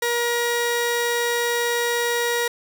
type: tone pair together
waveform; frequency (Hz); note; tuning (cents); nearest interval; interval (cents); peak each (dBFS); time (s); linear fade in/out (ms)
sawtooth; 475.5 / 951; A#4 / A#5; +34 / +34; octave; 1200; -18; 0.02-2.48; 5
effects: none